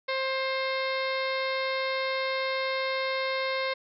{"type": "harmonic tone", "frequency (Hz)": 529, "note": "C5", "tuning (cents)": 19, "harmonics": [1, 2, 3, 4, 5, 6, 7, 8, 9, 10], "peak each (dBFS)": [-30, -34, -38, -33, -42, -47, -39, -40, -47, -50], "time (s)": [0.08, 3.74], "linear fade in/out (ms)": 10, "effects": []}